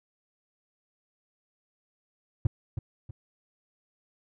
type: tone with echo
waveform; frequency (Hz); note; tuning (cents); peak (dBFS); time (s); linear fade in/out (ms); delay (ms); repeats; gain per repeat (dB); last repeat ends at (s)
triangle; 108.1; A2; -30; -16; 2.45-2.47; 5; 320; 2; -9; 3.11
effects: none